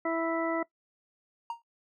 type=harmonic tone; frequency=329.6 Hz; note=E4; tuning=in tune; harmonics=1 / 2 / 3 / 4 / 6; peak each=-31 / -31 / -38 / -36 / -38 dBFS; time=0.05-0.63 s; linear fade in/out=5 ms
type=tone with exponential decay; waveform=triangle; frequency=932.3 Hz; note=A#5; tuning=in tune; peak=-27 dBFS; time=1.5-1.62 s; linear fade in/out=2 ms; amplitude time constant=25 ms
effects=noise-tail reverb RT60 0.1 s tail -20 dB re dry